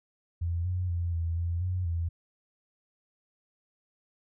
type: tone with pitch steps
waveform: sine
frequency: 85.2 / 90.7 / 86.1 / 83.4 / 85.4 / 91.2 / 84.2 Hz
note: F2 / F#2 / F2 / E2 / F2 / F#2 / E2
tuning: -42 / -34 / -24 / +21 / -38 / -24 / +37 cents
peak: -27 dBFS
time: 0.41-2.09 s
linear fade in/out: 10 ms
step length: 240 ms
effects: none

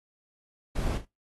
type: noise with echo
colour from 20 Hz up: brown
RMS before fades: -29 dBFS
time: 0.75-0.98 s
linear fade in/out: 10 ms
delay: 37 ms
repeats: 2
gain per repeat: -10 dB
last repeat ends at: 1.054 s
effects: noise-tail reverb RT60 0.2 s tail -22 dB re dry + AAC 32 kbps

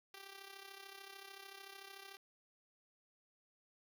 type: tone with amplitude modulation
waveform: 5% pulse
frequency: 392 Hz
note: G4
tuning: in tune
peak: -38 dBFS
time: 0.14-2.17 s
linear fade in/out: 2 ms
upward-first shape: sine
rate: 33.5 Hz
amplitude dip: 65%
effects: none

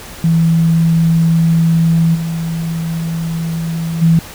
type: tone with level steps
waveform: sine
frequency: 164.81 Hz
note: E3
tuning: in tune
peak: -8 / -16 / -6 dBFS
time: 0.24-4.19 s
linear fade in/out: 2 ms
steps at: 2.14 / 4.01 s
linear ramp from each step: 20 ms
effects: pink hiss -32 dBFS RMS until 4.34 s

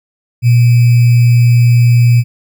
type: tone with sample-and-hold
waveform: sine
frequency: 120 Hz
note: B2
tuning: 49 cents flat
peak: -4 dBFS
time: 0.42-2.24 s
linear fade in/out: 50 ms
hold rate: 2450 Hz
effects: none

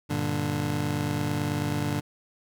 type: chord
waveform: 25% pulse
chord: G minor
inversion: none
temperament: just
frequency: 98 / 117.6 / 147 Hz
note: G2 / Bb2 / D3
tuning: 0 / +16 / +2 cents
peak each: -28 / -30 / -25 dBFS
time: 0.09-2.01 s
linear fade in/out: 20 ms
effects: none

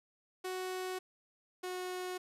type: tone pair in turn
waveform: sawtooth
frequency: 370.5 / 365.4 Hz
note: F#4 / F#4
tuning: +2 / -22 cents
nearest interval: unison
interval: 24 cents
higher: first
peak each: -33 / -34 dBFS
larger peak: first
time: 0.44-0.99 / 1.63-2.18 s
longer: neither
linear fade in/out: 10 ms
effects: resampled to 32000 Hz + 10-bit

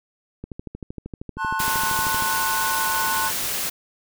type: click train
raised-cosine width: 3 ms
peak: -20 dBFS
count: 24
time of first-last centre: 0.44-2.223 s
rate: 12.9 Hz
type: chord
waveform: triangle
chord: F# diminished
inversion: first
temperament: just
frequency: 888 / 1065.6 / 1480 Hz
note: A5 / C6 / F#6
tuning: +16 / +31 / 0 cents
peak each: -25 dBFS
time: 1.37-3.32 s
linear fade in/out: 50 ms
type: noise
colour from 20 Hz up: white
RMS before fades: -26 dBFS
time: 1.59-3.7 s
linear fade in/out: 10 ms
effects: none

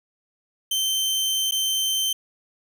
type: tone with dropouts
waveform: sawtooth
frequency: 3105 Hz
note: G7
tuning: 17 cents flat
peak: -18 dBFS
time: 0.71-2.13 s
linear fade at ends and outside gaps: 5 ms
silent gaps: 1.511-1.52 s
effects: none

